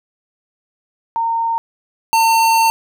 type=tone pair in turn; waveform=sine / square; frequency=917 / 904.4 Hz; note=A#5 / A5; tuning=-29 / +47 cents; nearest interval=unison; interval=24 cents; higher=first; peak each=-15 / -11 dBFS; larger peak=second; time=1.16-1.58 / 2.13-2.7 s; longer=second; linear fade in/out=0 ms; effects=none